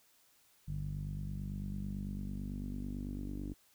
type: tone with low-pass filter sweep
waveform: sawtooth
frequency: 49 Hz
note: G1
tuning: in tune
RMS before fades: -40 dBFS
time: 0.67-3.54 s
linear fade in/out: 20 ms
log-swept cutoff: 150 to 290 Hz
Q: 5
effects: white hiss -68 dBFS RMS until 3.74 s